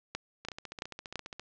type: two click trains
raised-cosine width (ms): 0.2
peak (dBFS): -24 / -17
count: 15 / 4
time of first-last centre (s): 0.45-1.396 / 0.15-1.157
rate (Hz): 14.8 / 2.98
effects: low-pass 7000 Hz 12 dB/octave